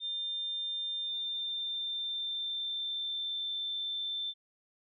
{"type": "tone with pitch glide", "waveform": "sine", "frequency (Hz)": [3600, 3552], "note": ["A7", "A7"], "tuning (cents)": [39, 16], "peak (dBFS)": -33, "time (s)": [0, 4.34], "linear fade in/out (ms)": 50, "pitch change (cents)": -23, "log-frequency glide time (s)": [1, 3.55], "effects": []}